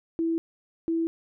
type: tone pair in turn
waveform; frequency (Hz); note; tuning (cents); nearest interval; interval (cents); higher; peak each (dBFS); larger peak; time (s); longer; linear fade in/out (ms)
sine; 329.6 / 329.6; E4 / E4; 0 / 0; unison; 0; neither; -23; neither; 0.19-0.38 / 0.88-1.07; neither; 0
effects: none